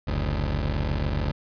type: tone pair together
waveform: 20% pulse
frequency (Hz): 46.25 / 73.42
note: F#1 / D2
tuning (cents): 0 / 0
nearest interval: minor sixth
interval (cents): 800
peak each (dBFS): -22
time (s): 0.07-1.32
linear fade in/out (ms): 10
effects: resampled to 11025 Hz